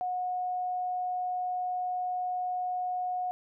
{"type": "tone", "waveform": "sine", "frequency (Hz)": 728, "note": "F#5", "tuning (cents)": -28, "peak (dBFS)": -29, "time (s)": [0.01, 3.31], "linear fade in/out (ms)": 0, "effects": []}